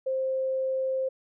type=tone; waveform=sine; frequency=526 Hz; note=C5; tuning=9 cents sharp; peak=-25 dBFS; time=0.06-1.09 s; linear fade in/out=10 ms; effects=none